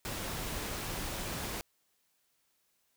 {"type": "noise", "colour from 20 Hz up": "pink", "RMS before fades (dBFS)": -38, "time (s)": [0.05, 1.61], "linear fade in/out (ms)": 0, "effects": ["white hiss -75 dBFS RMS until 2.96 s"]}